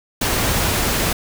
pink noise, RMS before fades -19 dBFS, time 0.21-1.13 s, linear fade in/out 5 ms, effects none

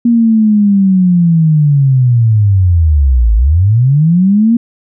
sine linear two-way sweep, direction down then up, 238.2 to 51.9 to 238.2 Hz, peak -5 dBFS, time 0.05-4.57 s, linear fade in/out 5 ms, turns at 3.35 s, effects none

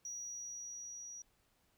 sine tone with level ramp, 5790 Hz, F#8, 38 cents flat, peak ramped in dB -40 to -46 dBFS, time 0.05-1.22 s, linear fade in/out 2 ms, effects tanh soft clip ceiling -39 dBFS + pink hiss -75 dBFS RMS until 1.77 s

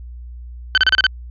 25% pulse tone bursts, 1530 Hz, G6, 42 cents flat, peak -6 dBFS, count 6, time 0.75-1.066 s, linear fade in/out 0 ms, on 26 ms, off 32 ms, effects added 60 Hz sine -31 dBFS peak until 1.3 s + resampled to 11025 Hz

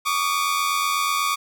sawtooth tone pair together, 1125 / 1213.2 Hz, C#6 / D#6, +25 / -44 cents, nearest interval minor second, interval 131 cents, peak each -19 / -20 dBFS, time 0.05-1.36 s, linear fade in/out 20 ms, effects none

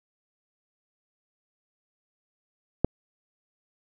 click, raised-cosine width 2 ms, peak -6 dBFS, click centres 2.846 s, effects none

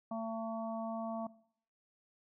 harmonic tone, 224.9 Hz, A3, 38 cents sharp, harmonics 1 / 3 / 4 / 5, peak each -39 / -40 / -47 / -47 dBFS, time 0.11-1.27 s, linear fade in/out 5 ms, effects noise-tail reverb RT60 0.6 s tail -19 dB re dry

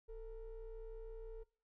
triangle ring-modulated tone, 238.8 Hz, A#3, 42 cents sharp, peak -40 dBFS, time 0.08-1.44 s, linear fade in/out 20 ms, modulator 208 Hz, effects noise-tail reverb RT60 0.4 s tail -22 dB re dry + tanh soft clip ceiling -41 dBFS

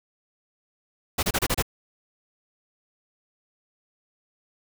pink noise bursts, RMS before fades -23 dBFS, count 6, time 1.18-1.625 s, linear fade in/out 10 ms, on 50 ms, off 29 ms, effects none

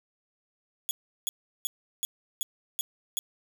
10% pulse tone bursts, 3377 Hz, G#7, 28 cents sharp, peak -20 dBFS, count 7, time 0.89-3.19 s, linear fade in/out 0 ms, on 20 ms, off 360 ms, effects none

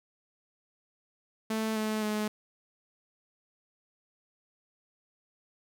sawtooth tone with pitch steps, 220 / 216.2 / 212.5 Hz, A3 / A3 / G#3, 0 / -30 / +40 cents, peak -25 dBFS, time 1.5-2.28 s, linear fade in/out 5 ms, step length 260 ms, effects none

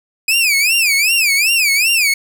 sawtooth tone with vibrato, 2470 Hz, D#7, 13 cents flat, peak -8 dBFS, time 0.28-2.14 s, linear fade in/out 5 ms, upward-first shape sine, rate 2.6 Hz, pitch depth 210 cents each way, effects none

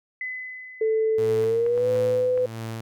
sine tone with exponential decay, 2018 Hz, B6, 37 cents sharp, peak -27 dBFS, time 0.21-1.92 s, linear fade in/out 2 ms, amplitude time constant 370 ms
sine tone with pitch glide, 440.6 to 503.2 Hz, A4 to B4, +2 to +32 cents, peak -19 dBFS, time 0.81-2.46 s, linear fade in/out 5 ms, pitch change +230 cents, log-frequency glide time 1.41-1.9 s
sawtooth tone with tremolo, 113 Hz, A2, 47 cents sharp, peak -26 dBFS, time 1.18-2.81 s, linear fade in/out 5 ms, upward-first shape sine, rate 1.5 Hz, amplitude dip 80%
clicks, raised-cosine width 0.5 ms, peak -25 dBFS, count 5, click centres 1.439 / 1.664 / 1.777 / 1.961 / 2.376 s
effects none

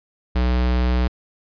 square tone, 61.74 Hz, B1, in tune, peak -17 dBFS, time 0.35-1.08 s, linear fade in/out 10 ms, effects resampled to 11025 Hz

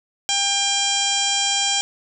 harmonic tone, 798 Hz, G5, 31 cents sharp, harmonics 1 / 2 / 3 / 4 / 5 / 6 / 7 / 8 / 9 / 10, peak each -27 / -33 / -29 / -22 / -31 / -31 / -26 / -33 / -25 / -32 dBFS, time 0.29-1.81 s, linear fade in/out 0 ms, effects none

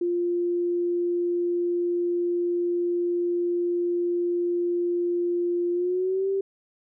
sine tone with pitch glide, 349.2 to 389.7 Hz, F4 to G4, 0 to -10 cents, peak -22 dBFS, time 0.01-6.41 s, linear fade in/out 5 ms, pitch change +190 cents, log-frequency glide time 5.73-6.29 s, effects none

